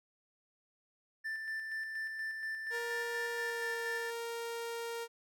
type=tone with tremolo; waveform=triangle; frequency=1772 Hz; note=A6; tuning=12 cents sharp; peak=-34 dBFS; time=1.24-4.11 s; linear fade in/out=20 ms; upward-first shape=square; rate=4.2 Hz; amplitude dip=35%
type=tone with pitch glide; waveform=sawtooth; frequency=470 to 465.1 Hz; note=A#4 to A#4; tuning=+14 to -4 cents; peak=-34 dBFS; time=2.7-5.08 s; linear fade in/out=50 ms; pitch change=-18 cents; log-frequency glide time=3.35-3.7 s
effects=none